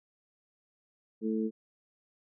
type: harmonic tone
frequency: 110 Hz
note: A2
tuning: in tune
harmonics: 2 / 3 / 4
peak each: -30 / -35 / -35 dBFS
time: 1.21-1.51 s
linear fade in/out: 50 ms
effects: none